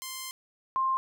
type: tone pair in turn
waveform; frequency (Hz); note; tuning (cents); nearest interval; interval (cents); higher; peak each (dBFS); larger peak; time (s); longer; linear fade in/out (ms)
5% pulse / sine; 1046.5 / 1055.6; C6 / C6; 0 / +15; unison; 15; second; -24; neither; 0.02-0.31 / 0.76-0.97; first; 0
effects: none